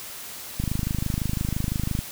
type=click train; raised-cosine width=5 ms; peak=-13 dBFS; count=37; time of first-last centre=0.6-1.99 s; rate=25.9 Hz; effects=white hiss -38 dBFS RMS until 2.11 s